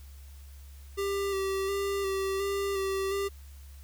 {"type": "tone with vibrato", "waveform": "square", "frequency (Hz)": 392, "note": "G4", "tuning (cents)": 0, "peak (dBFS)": -29, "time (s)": [0.97, 3.29], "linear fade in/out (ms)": 20, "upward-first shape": "square", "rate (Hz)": 1.4, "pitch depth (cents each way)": 21, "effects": ["added 69 Hz sine -45 dBFS peak until 3.83 s", "white hiss -59 dBFS RMS until 3.83 s"]}